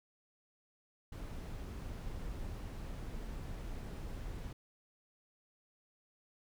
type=noise; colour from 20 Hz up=brown; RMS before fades=-43 dBFS; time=1.12-4.53 s; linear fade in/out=5 ms; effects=none